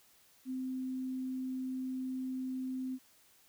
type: tone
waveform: sine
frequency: 258.8 Hz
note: C4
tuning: 19 cents flat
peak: -35 dBFS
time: 0.45-2.99 s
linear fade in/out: 50 ms
effects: white hiss -65 dBFS RMS until 3.48 s